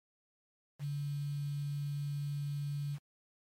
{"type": "tone with quantisation", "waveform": "sine", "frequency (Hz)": 143.8, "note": "D3", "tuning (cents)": -36, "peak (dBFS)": -34, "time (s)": [0.79, 2.99], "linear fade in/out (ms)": 50, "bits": 9, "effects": ["MP3 64 kbps"]}